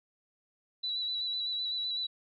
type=tone with vibrato; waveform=sine; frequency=3944 Hz; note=B7; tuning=3 cents flat; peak=-31 dBFS; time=0.83-2.07 s; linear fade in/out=10 ms; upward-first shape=square; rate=7.9 Hz; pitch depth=18 cents each way; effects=none